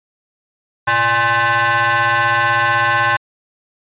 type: ring-modulated tone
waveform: 25% pulse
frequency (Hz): 233.1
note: A#3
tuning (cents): 0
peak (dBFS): -6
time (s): 0.87-3.17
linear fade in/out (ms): 10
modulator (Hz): 1290
effects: resampled to 8000 Hz